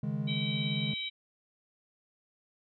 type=chord; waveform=triangle; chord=C# suspended second; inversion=none; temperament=just; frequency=138.59 / 155.92 / 207.9 Hz; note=C#3 / D#3 / G#3; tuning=0 / +4 / +2 cents; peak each=-33 dBFS; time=0.03-0.94 s; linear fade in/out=5 ms
type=harmonic tone; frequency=768 Hz; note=G5; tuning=36 cents flat; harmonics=3 / 4 / 5; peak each=-39 / -40 / -36 dBFS; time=0.27-1.1 s; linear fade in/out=20 ms
effects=none